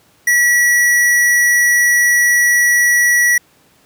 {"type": "tone", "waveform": "square", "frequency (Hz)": 1936, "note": "B6", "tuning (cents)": -35, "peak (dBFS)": -10, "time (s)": [0.27, 3.38], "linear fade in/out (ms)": 5, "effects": ["pink hiss -52 dBFS RMS until 3.85 s", "high-pass 100 Hz 12 dB/octave"]}